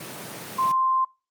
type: high-pass noise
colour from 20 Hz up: pink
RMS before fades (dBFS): -37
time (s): 0-0.72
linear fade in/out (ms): 5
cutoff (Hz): 120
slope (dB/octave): 48
type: tone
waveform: sine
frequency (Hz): 1046.5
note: C6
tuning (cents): 0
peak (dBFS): -19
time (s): 0.58-1.05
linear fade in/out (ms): 10
effects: noise-tail reverb RT60 0.3 s tail -23 dB re dry + Opus 24 kbps